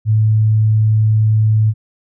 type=tone; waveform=sine; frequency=108.7 Hz; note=A2; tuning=21 cents flat; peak=-9 dBFS; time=0.05-1.74 s; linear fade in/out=50 ms; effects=none